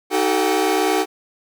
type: tone cluster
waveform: 45% pulse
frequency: 312 / 380.5 / 440.6 / 736 / 797 Hz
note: D#4 / F#4 / A4 / F#5 / G5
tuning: +5 / +48 / +2 / -9 / +28 cents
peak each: -23 / -21 / -23 / -25 / -24 dBFS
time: 0.1-1.06 s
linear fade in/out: 50 ms
effects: none